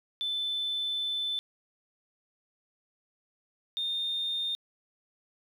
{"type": "tone pair in turn", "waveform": "sine", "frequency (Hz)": [3520, 3642], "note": ["A7", "A#7"], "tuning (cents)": [0, -41], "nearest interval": "minor second", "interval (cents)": 59, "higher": "second", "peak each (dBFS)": [-28, -28], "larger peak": "neither", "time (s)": [[0.21, 1.39], [3.77, 4.55]], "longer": "first", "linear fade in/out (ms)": 0, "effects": ["tanh soft clip ceiling -24 dBFS", "10-bit"]}